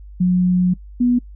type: tone pair in turn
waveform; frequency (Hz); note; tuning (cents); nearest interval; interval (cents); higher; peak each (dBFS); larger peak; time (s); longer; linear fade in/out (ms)
sine; 180.9 / 244.9; F#3 / B3; -39 / -14; perfect fourth; 525; second; -12; neither; 0.2-0.74 / 1-1.19; first; 10
effects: noise-tail reverb RT60 0.1 s tail -24 dB re dry + added 50 Hz sine -35 dBFS peak until 1.35 s

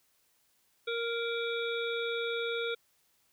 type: harmonic tone with a mistuned harmonic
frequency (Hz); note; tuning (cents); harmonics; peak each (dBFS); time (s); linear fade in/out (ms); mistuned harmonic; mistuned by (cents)
466.2; A#4; 0; 1 / 3 / 5 / 7 / 8; -33 / -38 / -40 / -41 / -42; 0.87-2.75; 10; 7; +69
effects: white hiss -71 dBFS RMS until 3.32 s

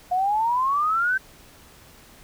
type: exponential sweep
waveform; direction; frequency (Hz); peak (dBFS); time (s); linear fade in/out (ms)
sine; up; 711 to 1568; -19; 0.11-1.18; 10
effects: pink hiss -50 dBFS RMS until 2.23 s

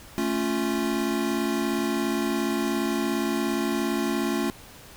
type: chord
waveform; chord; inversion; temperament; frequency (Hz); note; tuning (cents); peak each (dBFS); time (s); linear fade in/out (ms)
square; A augmented; none; equal; 220 / 277.2 / 349.2; A3 / C#4 / E#4; 0 / 0 / 0; -29 / -29 / -29; 0.18-4.5; 0
effects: pink hiss -47 dBFS RMS until 4.96 s

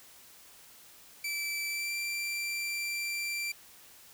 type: tone with pitch glide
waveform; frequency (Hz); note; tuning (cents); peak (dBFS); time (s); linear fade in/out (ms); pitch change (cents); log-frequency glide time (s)
sawtooth; 2322 to 2354; D7 to D7; -20 to +3; -29; 1.24-3.52; 5; +23; 1.69-1.94
effects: white hiss -55 dBFS RMS until 4.13 s

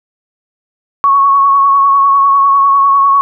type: tone with vibrato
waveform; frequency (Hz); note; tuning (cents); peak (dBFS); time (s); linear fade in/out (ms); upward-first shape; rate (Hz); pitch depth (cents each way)
sine; 1108.7; C#6; 0; -5; 1.04-3.21; 0; sine; 10; 25
effects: none

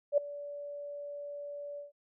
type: tone with ADSR envelope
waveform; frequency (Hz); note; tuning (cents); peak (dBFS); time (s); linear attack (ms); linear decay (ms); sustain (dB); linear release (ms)
sine; 577; D5; -31; -20; 0.12-1.92; 56; 6; -19; 140
effects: none

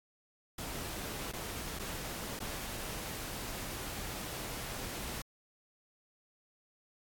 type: noise with dropouts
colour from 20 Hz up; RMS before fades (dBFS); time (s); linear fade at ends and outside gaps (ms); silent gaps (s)
pink; -41; 0.58-5.22; 5; 1.317-1.333 / 1.79-1.794 / 2.392-2.402
effects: AAC 64 kbps

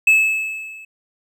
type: tone with level ramp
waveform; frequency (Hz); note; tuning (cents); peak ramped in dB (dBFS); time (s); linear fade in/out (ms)
triangle; 2602; E7; -23; -6 to -35; 0.07-0.85; 5
effects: none

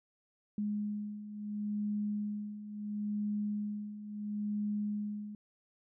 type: beating tone pair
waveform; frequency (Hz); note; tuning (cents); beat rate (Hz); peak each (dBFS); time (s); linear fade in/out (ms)
sine; 207.7 / 208.43; G#3 / G#3; 0 / +6; 0.73; -40 / -35; 0.58-5.35; 2
effects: none

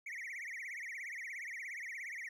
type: tone with vibrato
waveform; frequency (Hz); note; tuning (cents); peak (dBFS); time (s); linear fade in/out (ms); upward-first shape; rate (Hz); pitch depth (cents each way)
triangle; 2064; C7; -24; -40; 0.06-2.29; 5; triangle; 17; 240
effects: none

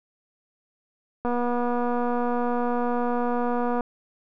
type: click train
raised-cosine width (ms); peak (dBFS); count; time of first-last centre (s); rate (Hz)
1; -14; 620; 1.25-3.808; 242
effects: none

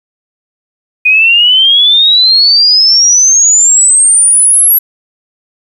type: exponential sweep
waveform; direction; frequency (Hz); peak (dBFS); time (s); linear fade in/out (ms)
sine; up; 2469 to 11710; -3; 1.05-4.79; 10
effects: 7-bit

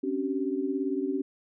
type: tone cluster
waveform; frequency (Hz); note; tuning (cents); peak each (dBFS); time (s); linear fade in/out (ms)
sine; 268.4 / 286.2 / 382.2; C4 / D4 / G4; +44 / -45 / -44; -31; 0.03-1.22; 10
effects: none

